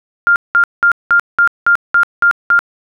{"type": "tone bursts", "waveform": "sine", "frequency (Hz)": 1400, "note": "F6", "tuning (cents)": 4, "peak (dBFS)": -6, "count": 9, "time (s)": [0.27, 2.591], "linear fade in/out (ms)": 0, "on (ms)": 89, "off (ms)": 190, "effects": []}